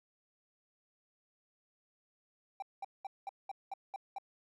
triangle tone bursts, 784 Hz, G5, in tune, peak -36 dBFS, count 8, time 2.6-4.184 s, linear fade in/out 2 ms, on 23 ms, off 200 ms, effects none

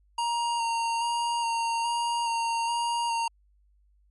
square tone with vibrato, 932.3 Hz, A#5, in tune, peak -26 dBFS, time 0.18-3.28 s, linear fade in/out 5 ms, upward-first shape square, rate 1.2 Hz, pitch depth 16 cents each way, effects added 50 Hz sine -60 dBFS peak until 4.1 s + MP3 48 kbps

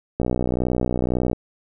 click train, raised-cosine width 2 ms, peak -8 dBFS, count 71, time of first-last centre 0.2-1.331 s, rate 61.9 Hz, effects none

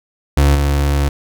35% pulse tone with level steps, 71 Hz, C#2, 42 cents sharp, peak -7 / -11 dBFS, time 0.37-1.09 s, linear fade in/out 5 ms, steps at 0.55 s, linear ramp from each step 5 ms, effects none

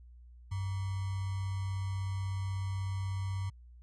sine tone with sample-and-hold, 96.3 Hz, G2, 30 cents flat, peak -32 dBFS, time 0.51-3.5 s, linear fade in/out 10 ms, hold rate 1050 Hz, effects added 60 Hz sine -51 dBFS peak until 3.82 s + resampled to 22050 Hz

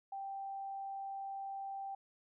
sine tone, 784 Hz, G5, in tune, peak -40 dBFS, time 0.12-1.95 s, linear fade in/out 5 ms, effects none

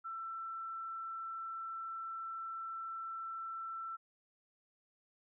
sine tone, 1337 Hz, E6, 24 cents sharp, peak -40 dBFS, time 0.04-3.97 s, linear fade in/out 20 ms, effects none

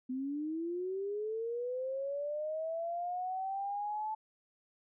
sine linear sweep, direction up, 250.9 to 874 Hz, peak -34 dBFS, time 0.09-4.15 s, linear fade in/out 10 ms, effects none

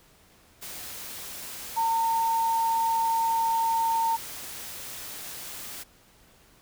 sine tone in noise, 910 Hz, A#5, 42 cents flat, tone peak -22 dBFS, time 1.76-4.17 s, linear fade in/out 20 ms, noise white, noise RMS -39 dBFS, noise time 0.61-5.84 s, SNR +14 dB, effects pink hiss -58 dBFS RMS until 6.61 s

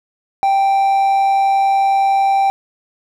triangle tone with amplitude modulation, 784 Hz, G5, in tune, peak -8 dBFS, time 0.43-2.5 s, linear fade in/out 0 ms, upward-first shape sine, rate 131 Hz, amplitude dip 25%, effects none

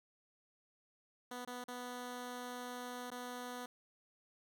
10% pulse tone with dropouts, 246.9 Hz, B3, in tune, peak -35 dBFS, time 1.31-3.66 s, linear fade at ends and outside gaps 5 ms, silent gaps 1.45-1.473 / 1.641-1.682 / 3.104-3.115 s, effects none

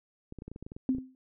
clicks, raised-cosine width 3 ms, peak -29 dBFS, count 12, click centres 0.324 / 0.387 / 0.421 / 0.48 / 0.516 / 0.561 / 0.626 / 0.665 / 0.719 / 0.765 / 0.949 / 0.984 s
sine tone with exponential decay, 259.3 Hz, C4, 15 cents flat, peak -21 dBFS, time 0.89-1.15 s, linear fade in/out 1 ms, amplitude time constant 55 ms
effects none

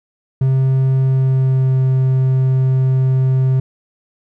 triangle tone with pitch glide, 132.5 to 130.98 Hz, C3 to C3, +22 to +2 cents, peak -9 dBFS, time 0.41-3.6 s, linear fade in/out 5 ms, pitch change -20 cents, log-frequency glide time 1.01-1.8 s, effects none

